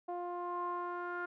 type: tone with low-pass filter sweep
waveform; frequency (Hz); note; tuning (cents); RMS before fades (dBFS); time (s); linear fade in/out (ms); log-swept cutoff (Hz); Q
sawtooth; 352.1; F4; +14; -39; 0.08-1.26; 10; 820 to 1400; 6.7
effects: none